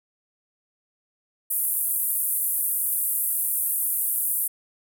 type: band-pass noise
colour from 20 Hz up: white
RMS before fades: -25 dBFS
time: 1.5-4.48 s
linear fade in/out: 10 ms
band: 9500 to 15000 Hz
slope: 48 dB/octave
effects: none